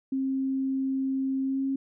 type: tone with pitch glide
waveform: sine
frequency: 266.9 to 270.2 Hz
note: C4 to C#4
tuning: +35 to -44 cents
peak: -25 dBFS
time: 0.12-1.76 s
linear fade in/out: 5 ms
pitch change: +21 cents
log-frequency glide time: 1.43-1.65 s
effects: none